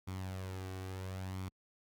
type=tone with flanger; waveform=sawtooth; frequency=94 Hz; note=F#2; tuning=28 cents sharp; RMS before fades=-42 dBFS; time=0.07-1.49 s; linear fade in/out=10 ms; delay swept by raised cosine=0.88 to 2.68 ms; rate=0.73 Hz; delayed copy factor=+0.5; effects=Opus 48 kbps